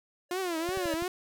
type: tone with exponential growth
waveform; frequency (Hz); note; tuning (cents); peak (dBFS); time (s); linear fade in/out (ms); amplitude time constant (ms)
square; 570; C#5; +48; -31; 0.29-0.94; 5; 140
type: tone with vibrato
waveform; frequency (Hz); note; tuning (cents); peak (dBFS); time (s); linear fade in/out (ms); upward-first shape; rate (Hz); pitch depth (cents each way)
sawtooth; 349.2; F4; 0; -26; 0.31-1.08; 2; triangle; 2.8; 180
type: click train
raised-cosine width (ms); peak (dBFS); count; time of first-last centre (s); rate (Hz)
5; -30; 5; 0.69-1.023; 12
effects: none